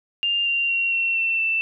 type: tone with pitch steps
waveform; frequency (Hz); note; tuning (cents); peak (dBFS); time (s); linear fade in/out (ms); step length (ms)
sine; 2800 / 2773 / 2746 / 2719 / 2692 / 2666; F7 / F7 / F7 / F7 / E7 / E7; +4 / -13 / -30 / -47 / +36 / +19; -19; 0.23-1.61; 0; 230
effects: none